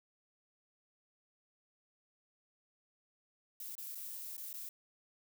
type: noise with dropouts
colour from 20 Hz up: violet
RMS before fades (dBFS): -45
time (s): 3.6-4.69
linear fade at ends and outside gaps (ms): 2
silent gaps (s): 3.753-3.78 / 3.948-3.954 / 4.368-4.378 / 4.529-4.539
effects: none